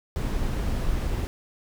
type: noise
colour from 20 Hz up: brown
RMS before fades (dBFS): -26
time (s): 0.16-1.27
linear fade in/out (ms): 0
effects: none